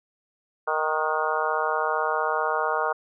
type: harmonic tone with a mistuned harmonic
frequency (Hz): 155.56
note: D#3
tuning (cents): 0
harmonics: 3 / 4 / 5 / 6 / 7 / 8 / 9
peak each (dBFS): -30 / -30 / -30 / -30 / -30 / -30 / -30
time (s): 0.67-2.93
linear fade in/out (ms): 10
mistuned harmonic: 9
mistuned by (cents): +40
effects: none